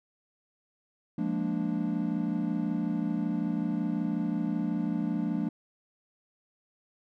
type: chord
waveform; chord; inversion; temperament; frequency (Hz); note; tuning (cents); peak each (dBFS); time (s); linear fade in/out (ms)
triangle; Bb dominant seventh; second; equal; 174.61 / 207.7 / 233.1 / 293.7; F3 / Ab3 / Bb3 / D4; 0 / 0 / 0 / 0; -31; 1.18-5.49; 5
effects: none